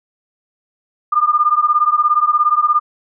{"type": "beating tone pair", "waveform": "sine", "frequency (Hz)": [1200, 1217], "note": ["D6", "D#6"], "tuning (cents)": [37, -39], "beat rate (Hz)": 17, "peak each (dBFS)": -14, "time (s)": [1.12, 2.8], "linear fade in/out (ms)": 10, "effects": []}